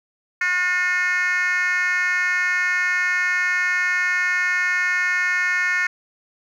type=tone with frequency modulation; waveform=sine; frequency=1800 Hz; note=A6; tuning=39 cents sharp; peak=-15 dBFS; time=0.41-5.87 s; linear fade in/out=5 ms; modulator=360 Hz; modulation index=1.2; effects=tanh soft clip ceiling -17 dBFS + 9-bit